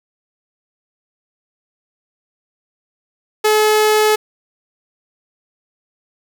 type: tone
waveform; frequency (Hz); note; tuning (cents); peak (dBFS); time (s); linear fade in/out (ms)
sawtooth; 428.1; A4; -47; -7; 3.44-4.16; 10
effects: 7-bit